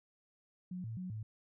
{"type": "tone with pitch steps", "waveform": "sine", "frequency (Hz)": [181.6, 112.8, 183.5, 108.6], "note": ["F#3", "A2", "F#3", "A2"], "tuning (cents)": [-32, 44, -14, -22], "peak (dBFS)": -39, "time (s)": [0.71, 1.23], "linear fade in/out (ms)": 5, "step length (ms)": 130, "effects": []}